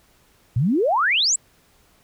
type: exponential sweep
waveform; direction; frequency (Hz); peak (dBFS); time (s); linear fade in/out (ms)
sine; up; 107.1 to 8060; -16; 0.56-1.36; 5
effects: pink hiss -58 dBFS RMS until 2.03 s